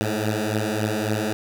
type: beating tone pair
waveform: 10% pulse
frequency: 105.9 / 109.5 Hz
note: G#2 / A2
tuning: +34 / -8 cents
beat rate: 3.6 Hz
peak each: -16 / -18 dBFS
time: 0.01-1.33 s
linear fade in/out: 0 ms
effects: none